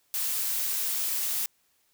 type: noise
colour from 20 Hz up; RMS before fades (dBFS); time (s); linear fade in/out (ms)
blue; -29; 0.14-1.46; 0
effects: white hiss -69 dBFS RMS until 1.93 s